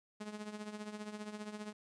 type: tone with tremolo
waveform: sawtooth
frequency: 210.8 Hz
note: G#3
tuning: 26 cents sharp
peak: -36 dBFS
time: 0.2-1.73 s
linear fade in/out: 10 ms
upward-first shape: triangle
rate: 15 Hz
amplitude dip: 75%
effects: resampled to 22050 Hz + 13-bit